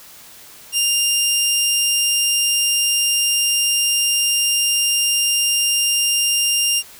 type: tone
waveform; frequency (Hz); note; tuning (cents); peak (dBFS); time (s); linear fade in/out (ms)
15% pulse; 2800; F7; +4; -8; 0.72-6.83; 50
effects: white hiss -42 dBFS RMS until 6.99 s